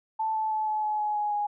sine tone with pitch steps, 880 / 872.4 / 864.9 / 857.4 / 850 / 842.7 / 835.4 / 828.2 Hz, A5 / A5 / A5 / A5 / G#5 / G#5 / G#5 / G#5, 0 / -15 / -30 / -45 / +40 / +25 / +10 / -5 cents, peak -25 dBFS, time 0.19-1.47 s, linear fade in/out 10 ms, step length 160 ms, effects none

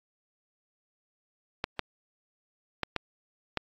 clicks, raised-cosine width 0.3 ms, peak -12 dBFS, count 5, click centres 1.641 / 1.793 / 2.833 / 2.963 / 3.573 s, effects AAC 48 kbps

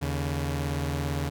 sawtooth tone pair together, 79.36 / 141.1 Hz, D#2 / C#3, +35 / +31 cents, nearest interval minor seventh, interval 996 cents, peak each -26 dBFS, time 0.01-1.3 s, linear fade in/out 20 ms, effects none

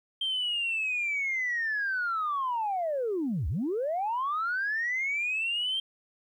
sine linear two-way sweep, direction down then up, 3173 to 61.74 to 3173 Hz, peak -26 dBFS, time 0.21-5.8 s, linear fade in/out 5 ms, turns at 3.48 s, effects tanh soft clip ceiling -23 dBFS + 11-bit

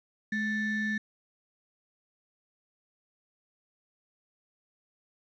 triangle ring-modulated tone, 987.8 Hz, B5, in tune, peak -23 dBFS, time 0.32-0.98 s, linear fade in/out 5 ms, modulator 775 Hz, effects resampled to 16000 Hz + 10-bit

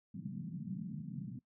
white band-pass noise, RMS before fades -43 dBFS, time 0.14-1.39 s, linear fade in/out 5 ms, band 130 to 220 Hz, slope 48 dB/octave, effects noise-tail reverb RT60 0.1 s tail -20 dB re dry

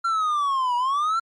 triangle linear two-way sweep, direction down then up, 1374 to 955 to 1374 Hz, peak -18 dBFS, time 0.04-1.2 s, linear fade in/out 10 ms, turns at 0.76 s, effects MP3 48 kbps

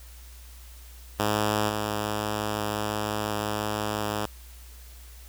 5% pulse tone with level steps, 105.8 Hz, G#2, 33 cents sharp, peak -12 / -16 dBFS, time 1.19-4.26 s, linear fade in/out 5 ms, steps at 1.68 s, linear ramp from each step 20 ms, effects added 60 Hz sine -44 dBFS peak until 5.28 s + white hiss -52 dBFS RMS until 5.28 s

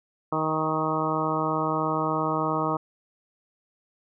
harmonic tone with a mistuned harmonic, 156.9 Hz, D#3, 15 cents sharp, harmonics 1 / 2 / 3 / 4 / 5 / 6 / 7 / 8, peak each -32 / -30 / -32 / -32 / -33 / -32 / -30 / -31 dBFS, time 0.32-2.77 s, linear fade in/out 5 ms, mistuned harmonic 5, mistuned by +16 cents, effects none

